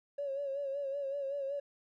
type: tone with vibrato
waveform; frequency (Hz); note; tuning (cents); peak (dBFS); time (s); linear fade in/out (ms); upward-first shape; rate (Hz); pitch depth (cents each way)
triangle; 556; C#5; +5; -30; 0.18-1.6; 10; sine; 5.3; 57
effects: tanh soft clip ceiling -32 dBFS